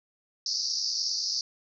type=band-pass noise; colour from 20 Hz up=pink; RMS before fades=-30 dBFS; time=0.46-1.41 s; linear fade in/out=2 ms; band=4500 to 5800 Hz; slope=96 dB/octave; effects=none